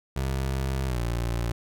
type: tone with pitch glide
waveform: 25% pulse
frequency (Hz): 66.4 to 58.48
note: C2 to A#1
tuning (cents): +26 to +6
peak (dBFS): -22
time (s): 0.16-1.52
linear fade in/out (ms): 5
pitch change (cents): -220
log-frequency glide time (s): 0.86-0.99
effects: none